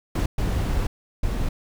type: noise bursts at uneven times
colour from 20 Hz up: brown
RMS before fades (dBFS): -23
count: 3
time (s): 0.15-0.26 / 0.38-0.87 / 1.23-1.49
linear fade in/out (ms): 5
effects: none